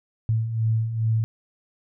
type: beating tone pair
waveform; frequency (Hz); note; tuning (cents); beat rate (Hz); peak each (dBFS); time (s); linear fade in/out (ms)
sine; 110 / 112.4; A2 / A2; 0 / +37; 2.4; -28 / -21; 0.29-1.24; 0
effects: none